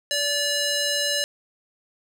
square tone with band-pass filter, 578 Hz, D5, 28 cents flat, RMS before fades -24 dBFS, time 0.11-1.24 s, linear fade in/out 0 ms, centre 4900 Hz, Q 1, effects none

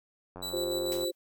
click train, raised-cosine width 1 ms, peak -29 dBFS, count 63, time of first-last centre 0.36-1.042 s, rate 90.9 Hz
sawtooth tone with tremolo, 3951 Hz, B7, in tune, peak -31 dBFS, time 0.42-1.11 s, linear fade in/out 10 ms, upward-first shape square, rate 6.8 Hz, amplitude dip 40%
sine chord, F suspended second, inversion none, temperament equal, 349.2 / 392 / 523.3 Hz, F4 / G4 / C5, 0 / 0 / 0 cents, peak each -33 / -38 / -33 dBFS, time 0.52-1.12 s, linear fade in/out 20 ms
white noise with exponential decay, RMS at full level -38 dBFS, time 0.92-1.15 s, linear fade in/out 0 ms, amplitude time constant 48 ms
effects none

